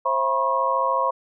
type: tone cluster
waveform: sine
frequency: 531 / 670 / 970 / 1084 Hz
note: C5 / E5 / B5 / C#6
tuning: +25 / +28 / -31 / -39 cents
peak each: -25 / -29 / -23 / -23 dBFS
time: 0.05-1.11 s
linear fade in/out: 10 ms
effects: none